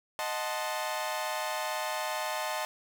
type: chord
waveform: sawtooth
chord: D# diminished seventh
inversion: none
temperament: equal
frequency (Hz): 622.3 / 740 / 880 / 1046.5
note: D#5 / F#5 / A5 / C6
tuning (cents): 0 / 0 / 0 / 0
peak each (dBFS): -32 / -35 / -32 / -35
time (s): 0.19-2.65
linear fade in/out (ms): 0
effects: 10-bit